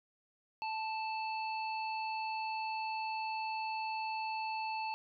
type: harmonic tone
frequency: 880 Hz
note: A5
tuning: in tune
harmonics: 1 / 3 / 5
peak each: -36 / -42 / -48 dBFS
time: 0.62-4.94 s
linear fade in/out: 0 ms
effects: none